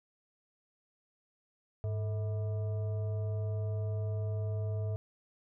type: tone with frequency modulation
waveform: sine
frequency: 103.2 Hz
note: G#2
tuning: 10 cents flat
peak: -31 dBFS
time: 1.84-4.96 s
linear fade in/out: 0 ms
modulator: 543 Hz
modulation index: 0.42
effects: none